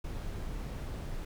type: noise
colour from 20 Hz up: brown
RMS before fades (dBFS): -38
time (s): 0.04-1.25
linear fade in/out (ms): 5
effects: none